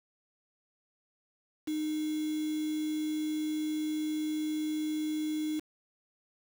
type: tone with quantisation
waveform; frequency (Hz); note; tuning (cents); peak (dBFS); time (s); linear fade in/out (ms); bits
sine; 307.5; D#4; -20; -30; 1.67-5.6; 10; 7
effects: none